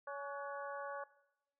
harmonic tone with a mistuned harmonic, 281.6 Hz, C#4, 27 cents sharp, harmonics 2 / 3 / 4 / 5 / 6, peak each -45 / -50 / -47 / -50 / -55 dBFS, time 0.07-1.04 s, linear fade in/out 5 ms, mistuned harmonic 5, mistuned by +75 cents, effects noise-tail reverb RT60 0.9 s tail -18 dB re dry

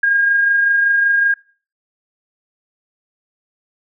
sine tone with amplitude modulation, 1622 Hz, G#6, 41 cents flat, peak -10 dBFS, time 0.03-1.34 s, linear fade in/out 5 ms, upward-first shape sine, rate 25.3 Hz, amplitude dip 30%, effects noise-tail reverb RT60 0.4 s tail -23 dB re dry

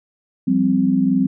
sine chord, F suspended second, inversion none, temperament equal with one note detuned, 174.61 / 196 / 260.9 Hz, F3 / G3 / C4, 0 / 0 / -5 cents, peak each -22 / -18 / -16 dBFS, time 0.47-1.27 s, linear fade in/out 10 ms, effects none

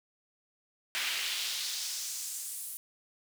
brown noise with high-pass filter sweep, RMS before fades -36 dBFS, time 0.95-2.77 s, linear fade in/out 0 ms, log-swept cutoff 2300 to 11000 Hz, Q 1.6, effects none

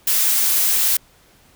blue noise, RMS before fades -17 dBFS, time 0.07-0.97 s, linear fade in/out 5 ms, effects pink hiss -53 dBFS RMS until 1.55 s

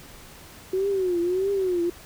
sine tone with vibrato, 370 Hz, F#4, in tune, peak -21 dBFS, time 0.73-1.9 s, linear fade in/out 5 ms, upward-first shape triangle, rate 1.6 Hz, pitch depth 150 cents each way, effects pink hiss -46 dBFS RMS until 2.05 s

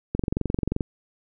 click train, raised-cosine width 3 ms, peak -11 dBFS, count 16, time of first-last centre 0.15-0.808 s, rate 22.8 Hz, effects none

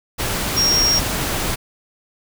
sine tone in noise, 5588 Hz, F8, in tune, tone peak -14 dBFS, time 0.56-1 s, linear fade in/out 20 ms, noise pink, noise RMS -22 dBFS, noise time 0.18-1.56 s, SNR +5 dB, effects none

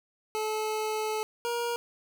25% pulse tone pair in turn, 432.3 / 473.5 Hz, A4 / A#4, -31 / +27 cents, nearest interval major second, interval 158 cents, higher second, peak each -25 dBFS, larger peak neither, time 0.35-1.23 / 1.45-1.76 s, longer first, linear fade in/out 0 ms, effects none

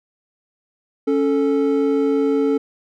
triangle tone pair together, 277.3 / 440.2 Hz, C#4 / A4, +1 / +1 cents, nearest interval minor sixth, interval 800 cents, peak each -16 dBFS, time 1.07-2.58 s, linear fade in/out 10 ms, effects none

